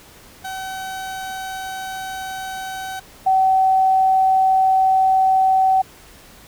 30% pulse / sine tone pair in turn, 761 / 761 Hz, F#5 / F#5, +48 / +48 cents, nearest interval unison, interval 0 cents, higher neither, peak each -24 / -12 dBFS, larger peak second, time 0.44-3 / 3.26-5.82 s, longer neither, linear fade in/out 10 ms, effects pink hiss -45 dBFS RMS until 6.47 s

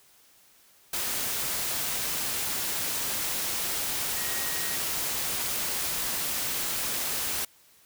sine tone in noise, 1887 Hz, A#6, 21 cents sharp, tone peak -39 dBFS, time 4.16-4.76 s, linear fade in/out 5 ms, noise white, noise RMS -30 dBFS, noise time 0.93-7.45 s, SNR -12 dB, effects white hiss -59 dBFS RMS until 7.85 s

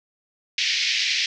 pink band-pass noise, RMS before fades -23 dBFS, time 0.58-1.26 s, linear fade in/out 2 ms, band 2000 to 5700 Hz, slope 48 dB/octave, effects none

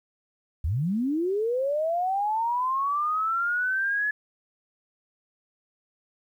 sine linear sweep, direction up, 65.6 to 1713 Hz, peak -23 dBFS, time 0.64-4.11 s, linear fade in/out 5 ms, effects 10-bit

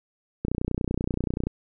click train, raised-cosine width 3 ms, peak -13 dBFS, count 32, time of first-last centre 0.45-1.47 s, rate 30.4 Hz, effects none

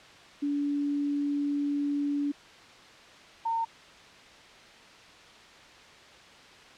sine tone pair in turn, 287.3 / 912.1 Hz, D4 / A#5, -38 / -38 cents, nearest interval octave + minor sixth, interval 2000 cents, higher second, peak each -26 dBFS, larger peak neither, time 0.42-2.32 / 3.45-3.65 s, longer first, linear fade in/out 10 ms, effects white hiss -51 dBFS RMS until 6.77 s + low-pass 4000 Hz 12 dB/octave

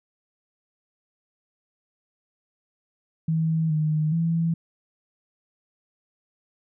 sine tone with pitch steps, 160.9 / 154.2 / 165.6 Hz, E3 / D#3 / E3, -42 / -15 / +8 cents, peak -20 dBFS, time 3.28-4.54 s, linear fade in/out 5 ms, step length 420 ms, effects none

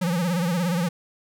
square tone with vibrato, 174.61 Hz, F3, in tune, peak -22 dBFS, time 0.01-0.89 s, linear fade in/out 10 ms, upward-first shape sine, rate 17 Hz, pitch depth 110 cents each way, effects none

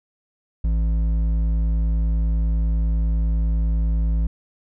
sine tone with hard clipping, 55 Hz, A1, in tune, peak -19 dBFS, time 0.64-4.27 s, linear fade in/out 5 ms, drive 7 dB, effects none

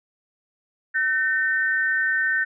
sine tone pair together, 1528 / 1817.1 Hz, G6 / A#6, -45 / -45 cents, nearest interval minor third, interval 300 cents, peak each -22 dBFS, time 0.94-2.45 s, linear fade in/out 20 ms, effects none

